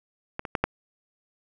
clicks, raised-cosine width 0.5 ms, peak -15 / -19 / -9 / -6 dBFS, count 4, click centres 0.394 / 0.452 / 0.552 / 0.64 s, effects none

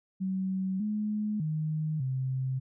sine tone with pitch steps, 189.2 / 211.4 / 155.3 / 131.1 Hz, F#3 / G#3 / D#3 / C3, +39 / +31 / -3 / +4 cents, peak -28 dBFS, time 0.2-2.6 s, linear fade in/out 20 ms, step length 600 ms, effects none

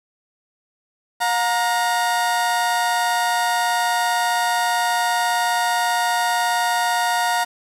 30% pulse tone pair together, 715.8 / 935 Hz, F5 / A#5, +42 / +5 cents, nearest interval perfect fourth, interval 463 cents, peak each -18 dBFS, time 1.2-7.45 s, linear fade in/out 20 ms, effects resampled to 32000 Hz + 7-bit

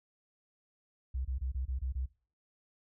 sine tone bursts, 64.6 Hz, C2, 21 cents flat, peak -32 dBFS, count 7, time 1.14-2.06 s, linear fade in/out 10 ms, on 110 ms, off 25 ms, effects noise-tail reverb RT60 0.4 s tail -19 dB re dry

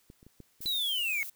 clicks, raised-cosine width 3 ms, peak -36 / -42 / -39 / -34 / -43 / -34 dBFS, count 6, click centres 0.101 / 0.229 / 0.266 / 0.403 / 0.606 / 0.657 s
violet noise, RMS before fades -41 dBFS, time 0.61-1.3 s, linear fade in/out 5 ms
triangle linear sweep, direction down, 4017 to 2150 Hz, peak -27 dBFS, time 0.66-1.23 s, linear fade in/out 0 ms
effects white hiss -68 dBFS RMS until 1.35 s

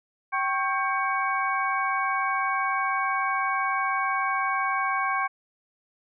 sine tone cluster, 773 / 1097 / 1587 / 2247 Hz, G5 / C#6 / G6 / C#7, -24 / -18 / +21 / +23 cents, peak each -30 / -26 / -30 / -31 dBFS, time 0.32-5.28 s, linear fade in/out 20 ms, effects none

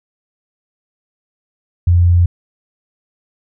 sine tone, 87.31 Hz, F2, in tune, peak -7 dBFS, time 1.87-2.26 s, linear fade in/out 5 ms, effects none

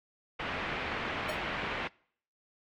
white low-pass noise, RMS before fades -36 dBFS, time 0.39-1.88 s, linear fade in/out 10 ms, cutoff 2600 Hz, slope 24 dB/octave
square tone with exponential decay, 616 Hz, D#5, 17 cents flat, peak -31 dBFS, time 1.29-1.43 s, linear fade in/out 2 ms, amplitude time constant 29 ms
effects noise-tail reverb RT60 0.6 s tail -25 dB re dry + AAC 64 kbps

